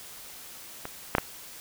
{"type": "clicks", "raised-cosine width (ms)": 0.5, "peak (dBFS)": [-19, -6, -7], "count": 3, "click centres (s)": [0.854, 1.151, 1.183], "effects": ["white hiss -45 dBFS RMS until 1.6 s"]}